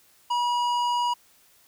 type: tone with tanh clipping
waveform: triangle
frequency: 966 Hz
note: B5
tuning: 39 cents flat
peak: -24 dBFS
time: 0.3-1.14 s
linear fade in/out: 10 ms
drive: 17 dB
effects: white hiss -59 dBFS RMS until 1.67 s